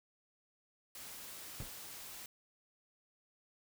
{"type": "noise", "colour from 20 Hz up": "white", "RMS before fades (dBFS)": -49, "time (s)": [0.95, 2.26], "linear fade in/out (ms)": 2}
{"type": "noise with exponential decay", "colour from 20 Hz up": "brown", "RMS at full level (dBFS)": -40, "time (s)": [1.6, 1.75], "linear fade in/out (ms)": 0, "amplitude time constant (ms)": 32}
{"effects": []}